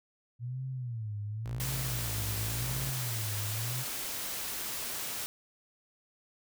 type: tone with vibrato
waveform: sine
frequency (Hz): 116.54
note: A#2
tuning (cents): 0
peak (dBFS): -34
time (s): 0.39-3.85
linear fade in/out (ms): 50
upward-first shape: sine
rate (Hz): 0.92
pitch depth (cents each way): 210
type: tone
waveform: sawtooth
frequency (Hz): 56.6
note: A1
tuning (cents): +50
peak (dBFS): -36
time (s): 1.45-2.91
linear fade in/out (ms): 10
type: noise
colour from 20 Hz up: white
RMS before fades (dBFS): -37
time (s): 1.6-5.26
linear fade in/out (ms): 0
effects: none